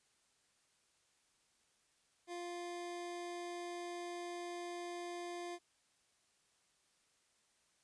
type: tone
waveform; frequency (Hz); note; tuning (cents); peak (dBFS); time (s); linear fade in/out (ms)
25% pulse; 349.2; F4; 0; -39; 2.27-5.59; 50
effects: white hiss -75 dBFS RMS until 7.83 s + resampled to 22050 Hz